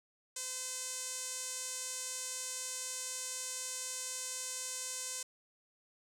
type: tone with band-pass filter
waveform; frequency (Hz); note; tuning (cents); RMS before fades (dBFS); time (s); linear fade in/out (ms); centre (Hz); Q
sawtooth; 512; C5; -38; -41; 0.36-5.23; 5; 7500; 3
effects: none